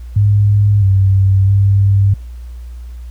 sine tone with pitch steps, 102.7 / 96.8 / 99.1 Hz, G#2 / G2 / G2, -19 / -21 / +19 cents, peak -7 dBFS, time 0.16-2.14 s, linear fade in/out 5 ms, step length 660 ms, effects added 60 Hz sine -26 dBFS peak until 3.1 s + pink hiss -51 dBFS RMS until 3.1 s

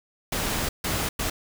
pink noise bursts at uneven times, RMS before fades -27 dBFS, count 3, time 0.32-0.69 / 0.84-1.09 / 1.19-1.3 s, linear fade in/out 5 ms, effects none

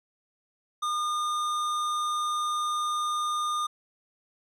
sine tone with hard clipping, 1215 Hz, D#6, 42 cents flat, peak -28 dBFS, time 0.82-3.67 s, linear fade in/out 10 ms, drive 13 dB, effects none

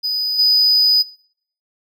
triangle tone with level steps, 4978 Hz, D#8, in tune, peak -16 / -8 dBFS, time 0.03-1.03 s, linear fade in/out 20 ms, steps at 0.38 s, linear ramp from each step 20 ms, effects noise-tail reverb RT60 0.6 s tail -23 dB re dry + tanh soft clip ceiling -6 dBFS

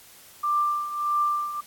sine tone with tremolo, 1184 Hz, D6, 14 cents sharp, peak -19 dBFS, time 0.43-1.61 s, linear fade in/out 10 ms, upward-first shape triangle, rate 1.6 Hz, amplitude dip 75%, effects white hiss -50 dBFS RMS until 1.66 s + AAC 64 kbps

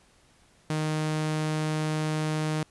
sawtooth tone, 154.9 Hz, D#3, 7 cents flat, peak -22 dBFS, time 0.7-2.63 s, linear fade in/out 2 ms, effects pink hiss -61 dBFS RMS until 2.7 s + resampled to 24000 Hz

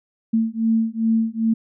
sine beating tone pair, 223.5 / 226 Hz, A3 / A3, +27 / +47 cents, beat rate 2.5 Hz, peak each -20 dBFS, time 0.33-1.54 s, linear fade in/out 10 ms, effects none

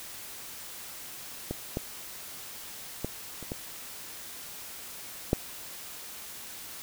clicks, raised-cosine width 2 ms, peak -18 / -16 / -17 / -28 / -20 / -9 dBFS, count 6, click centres 1.51 / 1.771 / 3.046 / 3.427 / 3.519 / 5.331 s, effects white hiss -43 dBFS RMS until 6.82 s

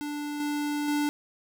square tone with level steps, 293.7 Hz, D4, in tune, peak -32 / -28 / -25 dBFS, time 0.01-1.09 s, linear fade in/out 0 ms, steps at 0.4 / 0.88 s, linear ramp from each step 2 ms, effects none

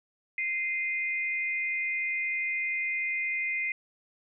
sine tone pair together, 2085 / 2472 Hz, C7 / D#7, -7 / -12 cents, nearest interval minor third, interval 295 cents, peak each -29 / -33 dBFS, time 0.38-3.72 s, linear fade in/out 2 ms, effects none

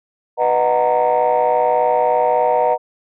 sine chord, B major seventh, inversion none, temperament just, 493.9 / 617.4 / 740.8 / 926 Hz, B4 / D#5 / F#5 / A#5, 0 / -14 / +2 / -12 cents, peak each -17 dBFS, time 0.37-2.78 s, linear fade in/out 50 ms, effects tanh soft clip ceiling -7 dBFS

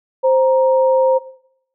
sine tone pair together, 524 / 938 Hz, C5 / A#5, +2 / +11 cents, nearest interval minor seventh, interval 1009 cents, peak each -11 / -20 dBFS, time 0.23-1.19 s, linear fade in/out 20 ms, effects noise-tail reverb RT60 0.7 s tail -18 dB re dry

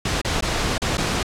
pink noise with dropouts, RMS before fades -22 dBFS, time 0.05-1.23 s, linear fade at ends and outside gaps 5 ms, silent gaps 0.216-0.247 / 0.409-0.423 / 0.781-0.818 / 0.972-0.979 s, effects low-pass 7000 Hz 12 dB/octave

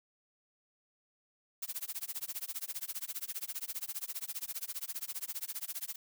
blue noise with tremolo, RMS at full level -37 dBFS, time 1.62-5.96 s, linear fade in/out 5 ms, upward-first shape sine, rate 15 Hz, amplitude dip 100%, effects none

